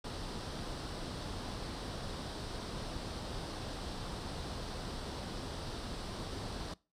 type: noise with comb filter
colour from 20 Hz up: pink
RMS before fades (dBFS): -41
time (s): 0.04-6.74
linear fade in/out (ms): 5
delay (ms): 0.22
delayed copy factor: +0.5
effects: noise-tail reverb RT60 0.3 s tail -22 dB re dry + low-pass 6000 Hz 12 dB/octave